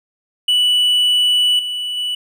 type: tone with level steps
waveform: triangle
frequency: 2960 Hz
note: F#7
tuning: in tune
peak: -10 / -19 / -17 dBFS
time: 0.48-2.15 s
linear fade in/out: 5 ms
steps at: 1.59 / 1.97 s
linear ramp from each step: 2 ms
effects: none